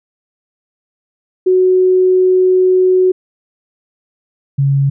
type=tone pair in turn; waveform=sine; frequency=370 / 138.59 Hz; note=F#4 / C#3; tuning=0 / 0 cents; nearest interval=octave + perfect fourth; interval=1700 cents; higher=first; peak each=-7 / -9 dBFS; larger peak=first; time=1.46-3.12 / 4.58-4.9 s; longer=first; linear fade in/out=10 ms; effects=none